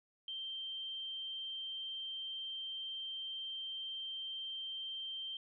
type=tone; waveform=sine; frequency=3141 Hz; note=G7; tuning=3 cents sharp; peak=-40 dBFS; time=0.28-5.37 s; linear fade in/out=2 ms; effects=none